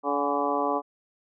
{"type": "harmonic tone with a mistuned harmonic", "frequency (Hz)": 143.6, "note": "D3", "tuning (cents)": -39, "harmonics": [2, 3, 4, 5, 6, 7, 8], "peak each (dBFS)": [-31, -31, -31, -31, -31, -31, -31], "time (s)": [0.03, 0.82], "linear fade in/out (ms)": 50, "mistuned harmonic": 6, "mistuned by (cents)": -59, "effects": []}